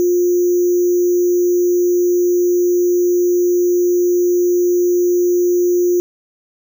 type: tone with sample-and-hold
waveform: sine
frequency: 353.7 Hz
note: F4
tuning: 22 cents sharp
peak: -11 dBFS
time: 0-6 s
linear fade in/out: 0 ms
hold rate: 6300 Hz
effects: none